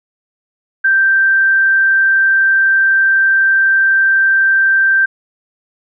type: tone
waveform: sine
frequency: 1568 Hz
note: G6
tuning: in tune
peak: -8 dBFS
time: 0.84-5.06 s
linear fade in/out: 10 ms
effects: none